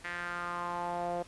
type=tone with band-pass filter sweep; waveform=sawtooth; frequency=174.61 Hz; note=F3; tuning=in tune; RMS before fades=-36 dBFS; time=0.04-1.23 s; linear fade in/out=10 ms; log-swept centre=1900 to 600 Hz; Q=3.6; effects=pink hiss -55 dBFS RMS until 1.27 s + resampled to 24000 Hz